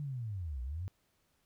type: linear two-way sweep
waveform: sine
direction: down then up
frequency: 150 to 58.9 to 98.3 Hz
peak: -36 dBFS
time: 0-0.88 s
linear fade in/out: 0 ms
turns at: 0.62 s
effects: pink hiss -75 dBFS RMS until 1.45 s